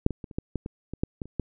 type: clicks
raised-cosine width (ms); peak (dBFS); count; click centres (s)
3; -6 / -18 / -24 / -30 / -15 / -15 / -20 / -21 / -11 / -19 / -30 / -14; 12; 0.064 / 0.107 / 0.242 / 0.312 / 0.385 / 0.557 / 0.661 / 0.936 / 1.035 / 1.218 / 1.256 / 1.397
effects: none